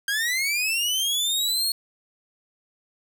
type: linear sweep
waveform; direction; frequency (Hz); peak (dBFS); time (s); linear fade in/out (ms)
sawtooth; up; 1588 to 4341; -19; 0.08-1.72; 2
effects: 10-bit